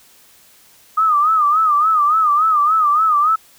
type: tone with vibrato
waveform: sine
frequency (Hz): 1234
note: D#6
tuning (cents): -15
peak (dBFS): -11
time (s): 0.97-3.36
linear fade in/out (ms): 10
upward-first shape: sine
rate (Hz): 3.5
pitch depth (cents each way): 110
effects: white hiss -49 dBFS RMS until 3.58 s